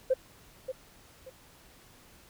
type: tone with echo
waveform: sine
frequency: 520 Hz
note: C5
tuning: 11 cents flat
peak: -20 dBFS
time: 0.1-0.14 s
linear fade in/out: 10 ms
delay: 580 ms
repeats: 2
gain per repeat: -11 dB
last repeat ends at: 1.3 s
effects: tanh soft clip ceiling -17 dBFS + pink hiss -57 dBFS RMS until 2.29 s